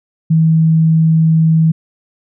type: tone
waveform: sine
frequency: 160.9 Hz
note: E3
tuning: 42 cents flat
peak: -7 dBFS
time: 0.3-1.72 s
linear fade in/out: 10 ms
effects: none